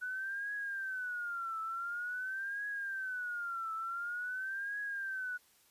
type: tone with vibrato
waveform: sine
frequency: 1480 Hz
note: F#6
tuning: in tune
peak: -36 dBFS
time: 0.01-5.38 s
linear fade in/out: 20 ms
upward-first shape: triangle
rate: 0.47 Hz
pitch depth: 210 cents each way
effects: white hiss -67 dBFS RMS until 5.7 s + resampled to 32000 Hz